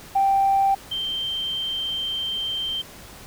sine tone pair in turn, 784 / 3136 Hz, G5 / G7, 0 / 0 cents, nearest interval 2 octaves, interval 2400 cents, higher second, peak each -15 / -24 dBFS, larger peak first, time 0.15-0.75 / 0.91-2.82 s, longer second, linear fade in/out 10 ms, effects tanh soft clip ceiling -11 dBFS + pink hiss -43 dBFS RMS until 3.26 s

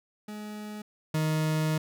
40% pulse tone pair in turn, 210.8 / 156.08 Hz, G#3 / D#3, +26 / +6 cents, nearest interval perfect fourth, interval 520 cents, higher first, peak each -36 / -24 dBFS, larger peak second, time 0.28-0.82 / 1.14-1.78 s, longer second, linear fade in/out 5 ms, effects none

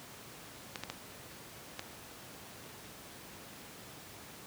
clicks, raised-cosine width 0.2 ms, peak -20 dBFS, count 4, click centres 0.758 / 0.836 / 0.9 / 1.794 s, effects pink hiss -50 dBFS RMS until 4.46 s + high-pass 100 Hz 12 dB/octave

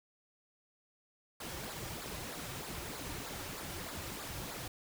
pink noise with flanger, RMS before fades -43 dBFS, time 1.4-4.68 s, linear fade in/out 5 ms, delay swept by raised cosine 0.33 to 4.73 ms, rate 3.2 Hz, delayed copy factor -0.7, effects none

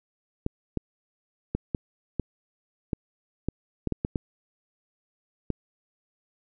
clicks, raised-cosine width 3 ms, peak -13 dBFS, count 12, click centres 0.464 / 0.773 / 1.55 / 1.748 / 2.197 / 2.932 / 3.486 / 3.873 / 3.923 / 4.049 / 4.158 / 5.503 s, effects none

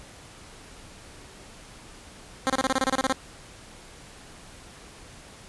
10% pulse tone bursts, 264 Hz, C4, 16 cents sharp, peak -13 dBFS, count 12, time 2.47-3.124 s, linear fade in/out 0 ms, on 27 ms, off 30 ms, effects pink hiss -47 dBFS RMS until 5.48 s + resampled to 24000 Hz

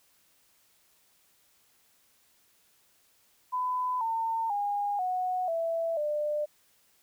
sine tone with pitch steps, 1004 / 904.9 / 815.5 / 735 / 662.4 / 597 Hz, B5 / A5 / G#5 / F#5 / E5 / D5, +28 / +48 / -32 / -12 / +8 / +28 cents, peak -27 dBFS, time 3.52-6.46 s, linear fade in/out 20 ms, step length 490 ms, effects white hiss -66 dBFS RMS until 7.02 s

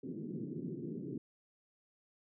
white band-pass noise, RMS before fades -42 dBFS, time 0.03-1.18 s, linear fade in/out 5 ms, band 130 to 370 Hz, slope 48 dB/octave, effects none

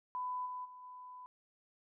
sine tone with level steps, 1000 Hz, B5, 21 cents sharp, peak -36 / -40 / -50 / -48 dBFS, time 0.15-1.26 s, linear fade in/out 0 ms, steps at 0.45 / 0.64 / 0.82 s, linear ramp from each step 20 ms, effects none

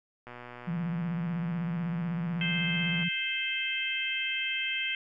click train, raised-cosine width 0.5 ms, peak -29 dBFS, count 338, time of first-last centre 0.27-3.032 s, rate 122 Hz
sine tone with vibrato, 169.9 Hz, F3, 47 cents flat, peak -29 dBFS, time 0.67-3.09 s, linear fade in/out 10 ms, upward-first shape sine, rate 16 Hz, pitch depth 92 cents each way
harmonic tone, 523.3 Hz, C5, in tune, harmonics 3 / 4 / 5 / 6, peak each -38 / -34 / -33 / -34 dBFS, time 2.41-4.95 s, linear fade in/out 2 ms
effects none

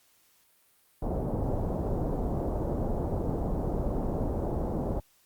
pink low-pass noise, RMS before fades -30 dBFS, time 1.02-5 s, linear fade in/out 5 ms, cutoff 750 Hz, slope 24 dB/octave, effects white hiss -65 dBFS RMS until 5.25 s + Opus 48 kbps

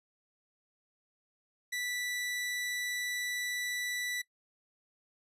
sawtooth tone, 1969 Hz, B6, 6 cents flat, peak -30 dBFS, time 1.72-4.22 s, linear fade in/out 10 ms, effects noise-tail reverb RT60 0.1 s tail -20 dB re dry + resampled to 32000 Hz

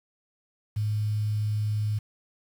sine tone with quantisation, 106.1 Hz, G#2, 38 cents sharp, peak -24 dBFS, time 0.76-1.99 s, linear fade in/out 10 ms, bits 8, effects none

